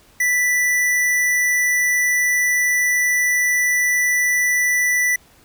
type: tone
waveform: square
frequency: 1975.5 Hz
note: B6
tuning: in tune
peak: -16 dBFS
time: 0.2-5.16 s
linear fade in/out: 5 ms
effects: pink hiss -52 dBFS RMS until 5.44 s